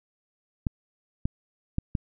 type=clicks; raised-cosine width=5 ms; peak=-13 dBFS; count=4; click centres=0.668 / 1.255 / 1.784 / 1.952 s; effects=none